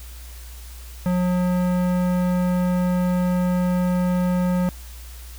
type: tone with tanh clipping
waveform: sine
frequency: 180 Hz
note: F#3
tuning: 47 cents flat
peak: -20 dBFS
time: 1.06-4.69 s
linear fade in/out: 0 ms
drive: 17 dB
effects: added 60 Hz sine -36 dBFS peak until 5.38 s + white hiss -45 dBFS RMS until 5.38 s